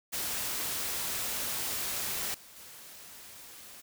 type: noise with level steps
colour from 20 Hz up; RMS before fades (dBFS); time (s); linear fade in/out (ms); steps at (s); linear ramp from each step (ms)
white; -34 / -53 / -49; 0.12-3.82; 20; 2.34 / 2.56; 5
effects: none